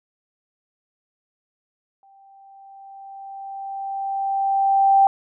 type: tone with exponential growth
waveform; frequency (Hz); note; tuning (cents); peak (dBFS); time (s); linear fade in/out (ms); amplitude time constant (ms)
sine; 784; G5; 0; -10; 2.03-5.07; 1; 660
effects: none